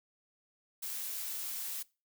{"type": "noise", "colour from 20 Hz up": "blue", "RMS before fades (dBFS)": -39, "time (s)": [0.82, 1.83], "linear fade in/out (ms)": 10, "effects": ["noise-tail reverb RT60 0.3 s tail -22 dB re dry"]}